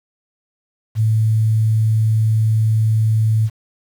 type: tone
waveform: sine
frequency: 110 Hz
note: A2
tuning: in tune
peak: -12 dBFS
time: 0.95-3.5 s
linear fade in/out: 50 ms
effects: 7-bit